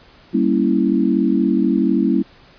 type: chord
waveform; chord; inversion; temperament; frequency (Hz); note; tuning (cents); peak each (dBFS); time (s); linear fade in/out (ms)
sine; G diminished seventh; none; equal; 196 / 233.1 / 277.2 / 329.6; G3 / Bb3 / Db4 / Fb4; 0 / 0 / 0 / 0; -19; 0.33-2.23; 20
effects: pink hiss -48 dBFS RMS until 2.58 s + resampled to 11025 Hz